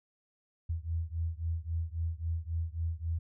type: beating tone pair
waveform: sine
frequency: 81.1 / 84.8 Hz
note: E2 / E2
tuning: -28 / +50 cents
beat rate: 3.7 Hz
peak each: -34 / -35 dBFS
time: 0.69-3.19 s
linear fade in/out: 10 ms
effects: none